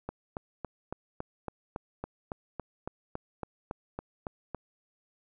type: click train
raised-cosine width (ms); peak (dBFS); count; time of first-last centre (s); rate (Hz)
1; -21; 17; 0.09-4.547; 3.59
effects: none